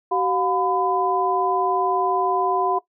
sine tone cluster, 380.6 / 715 / 1006 Hz, F#4 / F5 / B5, +49 / +41 / +32 cents, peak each -23 dBFS, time 0.11-2.79 s, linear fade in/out 10 ms, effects noise-tail reverb RT60 0.1 s tail -17 dB re dry

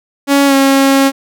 sawtooth tone with pitch glide, 280 to 272.5 Hz, C#4 to C#4, +18 to -29 cents, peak -3 dBFS, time 0.27-1.12 s, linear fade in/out 50 ms, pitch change -47 cents, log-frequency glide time 0.46-0.54 s, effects none

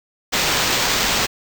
white noise with sample-and-hold, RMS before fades -19 dBFS, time 0.32-1.27 s, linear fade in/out 20 ms, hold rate 11025 Hz, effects none

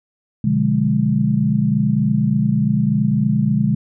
sine chord, B diminished seventh, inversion none, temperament equal with one note detuned, 123.47 / 146.83 / 179.01 / 207.7 Hz, B2 / D3 / F3 / Ab3, 0 / 0 / +43 / 0 cents, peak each -21 / -19 / -23 / -17 dBFS, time 0.44-3.75 s, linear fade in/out 5 ms, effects none

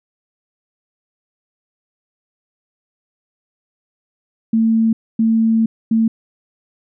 sine tone bursts at uneven times, 224.5 Hz, A3, 35 cents sharp, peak -11 dBFS, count 3, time 4.53-4.93 / 5.19-5.66 / 5.91-6.08 s, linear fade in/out 5 ms, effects none

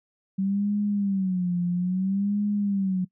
sine tone with vibrato, 190.4 Hz, F#3, 50 cents sharp, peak -22 dBFS, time 0.38-3.05 s, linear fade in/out 10 ms, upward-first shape sine, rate 0.6 Hz, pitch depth 140 cents each way, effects noise-tail reverb RT60 0.1 s tail -22 dB re dry

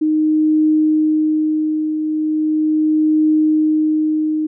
sine tone with tremolo, 309.4 Hz, D#4, 10 cents flat, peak -10 dBFS, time 0.01-4.47 s, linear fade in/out 10 ms, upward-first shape triangle, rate 0.38 Hz, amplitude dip 55%, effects none

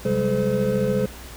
triangle tone cluster, 132.3 / 188.8 / 202.9 / 428.7 / 512 Hz, C3 / F#3 / G#3 / A4 / C5, +20 / +35 / -40 / -45 / -38 cents, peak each -25 / -26 / -23 / -23 / -22 dBFS, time 0.05-1.06 s, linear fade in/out 5 ms, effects added 60 Hz sine -41 dBFS peak until 1.36 s + pink hiss -41 dBFS RMS until 1.36 s

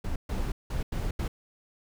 brown noise bursts at uneven times, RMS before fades -30 dBFS, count 5, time 0.04-0.16 / 0.29-0.52 / 0.7-0.83 / 0.92-1.11 / 1.19-1.28 s, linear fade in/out 5 ms, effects none

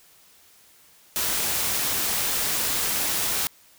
white noise, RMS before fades -25 dBFS, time 1.16-3.47 s, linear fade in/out 0 ms, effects white hiss -55 dBFS RMS until 3.78 s

